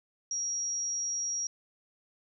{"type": "tone", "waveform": "sine", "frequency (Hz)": 5670, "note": "F8", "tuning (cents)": 25, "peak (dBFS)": -30, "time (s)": [0.31, 1.47], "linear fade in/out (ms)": 2, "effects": []}